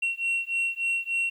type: beating tone pair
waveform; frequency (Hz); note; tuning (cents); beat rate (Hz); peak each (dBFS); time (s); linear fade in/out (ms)
sine; 2729 / 2732.4; F7 / F7; -41 / -38; 3.4; -26 / -26; 0.02-1.3; 10
effects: tanh soft clip ceiling -22 dBFS + 10-bit